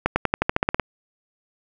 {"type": "accelerating click train", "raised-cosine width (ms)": 0.5, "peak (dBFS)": -3, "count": 11, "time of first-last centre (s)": [0.06, 0.797], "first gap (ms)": 100, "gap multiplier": 0.93, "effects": []}